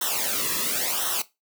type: noise with flanger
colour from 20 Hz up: white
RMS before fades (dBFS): -26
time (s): 0.01-1.22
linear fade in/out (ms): 5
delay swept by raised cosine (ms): 0.42 to 1.36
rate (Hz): 0.95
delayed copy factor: -0.85
effects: noise-tail reverb RT60 0.2 s tail -17 dB re dry